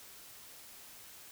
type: silence
effects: white hiss -53 dBFS RMS until 1.31 s